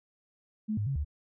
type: tone with pitch steps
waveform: sine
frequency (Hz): 214.9 / 104 / 137.1 / 73.4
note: A3 / G#2 / C#3 / D2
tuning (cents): -41 / +3 / -19 / 0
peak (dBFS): -28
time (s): 0.68-1.048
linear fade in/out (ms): 20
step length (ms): 92
effects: none